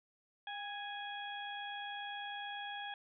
harmonic tone with a mistuned harmonic, 830.6 Hz, G#5, in tune, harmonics 1 / 2 / 3 / 4, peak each -44 / -46 / -52 / -47 dBFS, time 0.47-2.94 s, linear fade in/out 2 ms, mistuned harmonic 1, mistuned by -45 cents, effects none

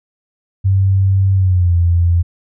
sine tone with pitch glide, 96.5 to 85.97 Hz, G2 to F2, -27 to -27 cents, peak -9 dBFS, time 0.64-2.23 s, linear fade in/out 20 ms, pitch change -200 cents, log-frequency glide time 1.34-1.75 s, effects none

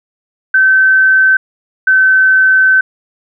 sine tone pair in turn, 1538 / 1531.3 Hz, G6 / G6, -33 / -41 cents, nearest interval unison, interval 8 cents, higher first, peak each -5 dBFS, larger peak neither, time 0.54-1.37 / 1.87-2.81 s, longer second, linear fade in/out 5 ms, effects none

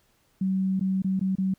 sine tone with dropouts, 190 Hz, F#3, 46 cents sharp, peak -22 dBFS, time 0.41-1.54 s, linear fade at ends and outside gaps 5 ms, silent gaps 0.796-0.809 / 1.021-1.044 / 1.195-1.211 / 1.354-1.383 s, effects pink hiss -66 dBFS RMS until 1.58 s

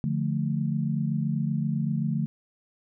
sine chord, D minor, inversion none, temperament equal, 146.83 / 174.61 / 220 Hz, D3 / F3 / A3, 0 / 0 / 0 cents, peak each -27 / -30 / -29 dBFS, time 0.04-2.26 s, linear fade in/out 0 ms, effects none

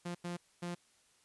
sawtooth tone bursts at uneven times, 174.61 Hz, F3, in tune, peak -34 dBFS, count 3, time 0.05-0.15 / 0.24-0.37 / 0.62-0.75 s, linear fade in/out 10 ms, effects white hiss -69 dBFS RMS until 1.24 s + resampled to 24000 Hz

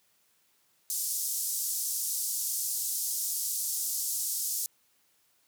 white band-pass noise, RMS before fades -32 dBFS, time 0.9-4.66 s, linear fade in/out 0 ms, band 5500 to 14000 Hz, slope 24 dB/octave, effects white hiss -69 dBFS RMS until 5.47 s + high-pass 80 Hz 12 dB/octave

